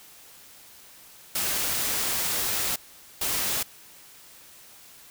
white noise bursts at uneven times, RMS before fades -27 dBFS, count 2, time 1.35-2.76 / 3.21-3.63 s, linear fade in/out 5 ms, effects white hiss -50 dBFS RMS until 5.1 s

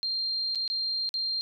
sine tone with dropouts, 4186 Hz, C8, in tune, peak -27 dBFS, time 0.03-1.41 s, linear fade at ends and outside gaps 0 ms, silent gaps 0.549-0.556 / 0.678-0.7 / 1.091-1.141 s, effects none

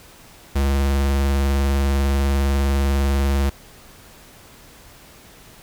square tone with vibrato, 69 Hz, C#2, 7 cents flat, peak -17 dBFS, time 0.55-3.5 s, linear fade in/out 10 ms, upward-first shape sine, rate 20 Hz, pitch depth 44 cents each way, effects pink hiss -46 dBFS RMS until 5.62 s

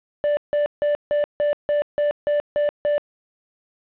triangle tone bursts, 587.3 Hz, D5, in tune, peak -15 dBFS, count 10, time 0.24-2.98 s, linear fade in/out 0 ms, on 130 ms, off 160 ms, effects resampled to 8000 Hz + 8-bit

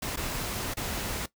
pink noise with dropouts, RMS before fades -33 dBFS, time 0.02-1.26 s, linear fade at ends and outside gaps 5 ms, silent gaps 0.161-0.171 / 0.739-0.769 s, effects noise-tail reverb RT60 0.1 s tail -17 dB re dry

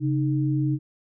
sine tone pair together, 136.4 / 307.3 Hz, C#3 / D#4, -28 / -21 cents, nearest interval octave + major second, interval 1407 cents, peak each -22 / -25 dBFS, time 0-0.79 s, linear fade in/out 50 ms, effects none

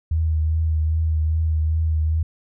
sine tone with vibrato, 79.2 Hz, D#2, 31 cents sharp, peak -17 dBFS, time 0.11-2.23 s, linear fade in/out 5 ms, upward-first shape triangle, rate 2.5 Hz, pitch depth 33 cents each way, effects none

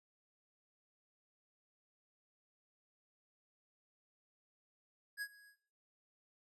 square tone with ADSR envelope, 1661.2 Hz, G#6, in tune, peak -38 dBFS, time 5.17-5.57 s, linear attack 47 ms, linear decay 62 ms, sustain -21 dB, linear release 88 ms, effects noise-tail reverb RT60 0.6 s tail -18 dB re dry + resampled to 32000 Hz

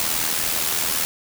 white noise with amplitude modulation, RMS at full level -20 dBFS, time 0-1.05 s, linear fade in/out 0 ms, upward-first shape sine, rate 80.3 Hz, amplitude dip 60%, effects none

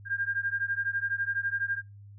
sine beating tone pair, 1600 / 1612 Hz, G6 / G6, +35 / +48 cents, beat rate 12 Hz, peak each -31 dBFS, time 0.05-1.82 s, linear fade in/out 50 ms, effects noise-tail reverb RT60 0.2 s tail -20 dB re dry + added 101 Hz sine -46 dBFS peak until 2.18 s

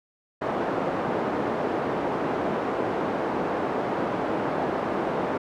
pink band-pass noise, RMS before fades -27 dBFS, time 0.41-5.38 s, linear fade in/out 10 ms, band 290 to 940 Hz, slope 12 dB/octave, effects none

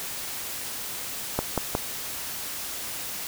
clicks, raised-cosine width 1 ms, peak -9 dBFS, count 3, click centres 1.39 / 1.577 / 1.751 s, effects white hiss -34 dBFS RMS until 3.27 s

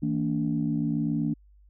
sine tone cluster, 159.9 / 227.4 / 288.4 Hz, D#3 / A#3 / D4, +48 / -43 / -31 cents, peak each -28 dBFS, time 0.02-1.34 s, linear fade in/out 10 ms, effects tanh soft clip ceiling -15 dBFS + added 50 Hz sine -53 dBFS peak until 1.69 s

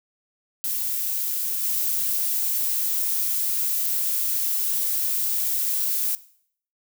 violet noise with level steps, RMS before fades -26 / -24 dBFS, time 0.64-6.15 s, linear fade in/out 0 ms, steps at 1.63 s, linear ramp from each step 5 ms, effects noise-tail reverb RT60 0.6 s tail -18 dB re dry

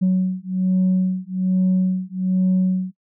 sine beating tone pair, 185 / 186.2 Hz, F#3 / F#3, 0 / +11 cents, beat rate 1.2 Hz, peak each -18 dBFS, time 0.01-2.92 s, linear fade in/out 20 ms, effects noise-tail reverb RT60 0.1 s tail -26 dB re dry + tanh soft clip ceiling -12 dBFS

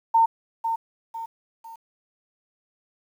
sine tone with echo, 909 Hz, A#5, 44 cents flat, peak -14 dBFS, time 0.14-0.26 s, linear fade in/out 10 ms, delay 500 ms, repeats 3, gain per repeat -8 dB, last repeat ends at 1.76 s, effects 9-bit

